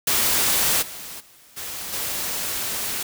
white noise with level steps, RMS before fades -20 / -36 / -51 / -32 / -27 dBFS, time 0.07-3.03 s, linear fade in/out 5 ms, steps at 0.81 / 1.19 / 1.56 / 1.92 s, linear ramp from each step 20 ms, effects none

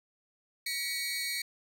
25% pulse tone cluster, 1928 / 2248 / 4256 Hz, B6 / C#7 / C8, -42 / +24 / +29 cents, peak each -36 / -31 / -32 dBFS, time 0.66-1.42 s, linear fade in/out 5 ms, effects none

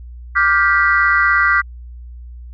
sine chord, G dominant seventh, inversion second, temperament just, 1176 / 1411.2 / 1568 / 1960 Hz, D6 / F6 / G6 / B6, +2 / +18 / 0 / -14 cents, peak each -16 dBFS, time 0.35-1.62 s, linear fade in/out 20 ms, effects tanh soft clip ceiling 0 dBFS + added 60 Hz sine -31 dBFS peak until 2.53 s

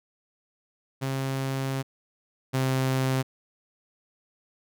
sawtooth tone pair in turn, 134.3 / 131.61 Hz, C3 / C3, +46 / +11 cents, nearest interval unison, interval 35 cents, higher first, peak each -23 / -19 dBFS, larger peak second, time 1.01-1.83 / 2.53-3.23 s, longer first, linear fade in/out 20 ms, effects none

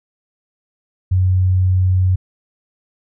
sine tone, 92.5 Hz, F#2, in tune, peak -11 dBFS, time 1.11-2.16 s, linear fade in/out 10 ms, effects none

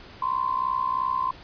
sine tone with amplitude modulation, 1035 Hz, C6, 19 cents flat, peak -19 dBFS, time 0.22-1.31 s, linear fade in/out 5 ms, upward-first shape sine, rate 62.9 Hz, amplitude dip 85%, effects pink hiss -46 dBFS RMS until 1.43 s + resampled to 11025 Hz

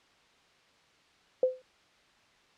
sine tone with exponential decay, 512 Hz, C5, 38 cents flat, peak -18 dBFS, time 1.43-1.62 s, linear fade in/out 2 ms, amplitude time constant 40 ms, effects white hiss -63 dBFS RMS until 2.57 s + low-pass 4000 Hz 12 dB/octave

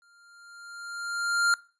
square tone with exponential growth, 1396.9 Hz, F6, in tune, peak -20 dBFS, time 0.02-1.54 s, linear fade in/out 1 ms, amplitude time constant 330 ms, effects noise-tail reverb RT60 0.4 s tail -22 dB re dry + resampled to 22050 Hz

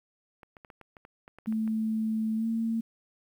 clicks, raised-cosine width 0.5 ms, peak -33 dBFS, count 12, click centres 0.432 / 0.568 / 0.648 / 0.702 / 0.813 / 0.968 / 1.051 / 1.279 / 1.386 / 1.46 / 1.525 / 1.677 s
sine tone with pitch glide, 220 to 226.6 Hz, A3 to A#3, 0 to -49 cents, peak -26 dBFS, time 1.47-2.81 s, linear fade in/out 10 ms, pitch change +51 cents, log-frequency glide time 2.36-2.46 s
effects 10-bit

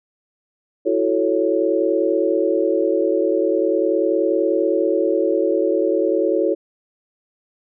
sine chord, F# minor seventh, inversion third, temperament equal, 329.6 / 370 / 440 / 554.4 Hz, E4 / F#4 / A4 / C#5, 0 / 0 / 0 / 0 cents, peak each -21 dBFS, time 0.85-6.55 s, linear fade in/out 20 ms, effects none

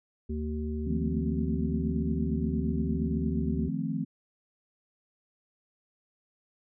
harmonic tone, 76.2 Hz, D#2, 36 cents flat, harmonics 1 / 3 / 5, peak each -32 / -34 / -39 dBFS, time 0.29-3.69 s, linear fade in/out 10 ms
sine chord, F dominant seventh, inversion third, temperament equal, 155.56 / 174.61 / 220 / 261.6 Hz, Eb3 / F3 / A3 / C4, 0 / 0 / 0 / 0 cents, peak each -34 dBFS, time 0.86-4.05 s, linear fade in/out 10 ms
effects none

